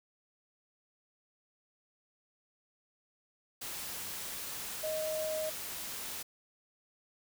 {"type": "tone in noise", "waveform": "sine", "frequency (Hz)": 625, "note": "D#5", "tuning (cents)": 8, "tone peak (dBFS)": -33, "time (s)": [4.83, 5.5], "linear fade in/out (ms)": 10, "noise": "white", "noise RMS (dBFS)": -41, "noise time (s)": [3.61, 6.23], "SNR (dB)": 5, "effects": []}